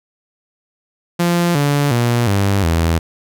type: tone with pitch steps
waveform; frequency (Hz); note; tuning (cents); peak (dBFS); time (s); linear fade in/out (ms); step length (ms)
sawtooth; 173 / 143.8 / 119.54 / 99.36 / 82.59; F3 / D3 / A#2 / G2 / E2; -16 / -36 / +44 / +24 / +4; -9; 1.19-2.99; 10; 360
effects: none